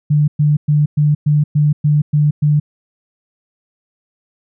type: tone bursts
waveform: sine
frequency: 148.6 Hz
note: D3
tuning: 21 cents sharp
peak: -9 dBFS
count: 9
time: 0.1-2.6 s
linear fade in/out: 10 ms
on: 180 ms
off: 110 ms
effects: none